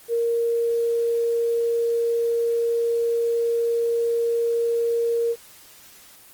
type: tone with quantisation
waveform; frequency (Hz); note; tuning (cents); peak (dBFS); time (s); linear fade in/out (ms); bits
sine; 466.2; A#4; 0; -19; 0.08-5.36; 50; 8
effects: white hiss -48 dBFS RMS until 6.33 s + Opus 24 kbps